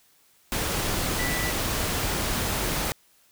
sine tone in noise, 1972 Hz, B6, 3 cents flat, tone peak -30 dBFS, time 1.19-1.5 s, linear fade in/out 0 ms, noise pink, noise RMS -27 dBFS, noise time 0.52-2.92 s, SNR -6 dB, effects white hiss -61 dBFS RMS until 3.31 s

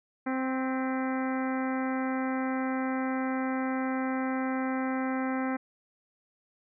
harmonic tone with a mistuned harmonic, 261.6 Hz, C4, in tune, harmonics 1 / 2 / 3 / 4 / 5 / 6 / 7 / 8 / 9, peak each -29 / -37 / -37 / -41 / -41 / -41 / -46 / -43 / -50 dBFS, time 0.26-5.57 s, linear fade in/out 10 ms, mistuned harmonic 8, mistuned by -51 cents, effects none

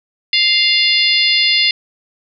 harmonic tone with a mistuned harmonic, 698.5 Hz, F5, in tune, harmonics 3 / 4 / 5 / 6 / 7, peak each -17 / -17 / -17 / -17 / -17 dBFS, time 0.33-1.71 s, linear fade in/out 2 ms, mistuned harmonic 6, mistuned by +21 cents, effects none

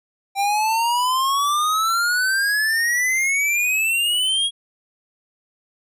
square exponential sweep, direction up, 784 to 3322 Hz, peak -18 dBFS, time 0.35-4.51 s, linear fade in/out 50 ms, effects resampled to 32000 Hz

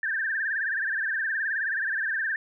sine tone with vibrato, 1676 Hz, G#6, 15 cents sharp, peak -25 dBFS, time 0.03-2.36 s, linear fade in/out 2 ms, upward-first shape sine, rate 19 Hz, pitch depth 140 cents each way, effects none

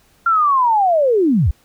sine linear sweep, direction down, 1391 to 51.3 Hz, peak -11 dBFS, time 0.26-1.51 s, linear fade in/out 5 ms, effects pink hiss -55 dBFS RMS until 1.64 s

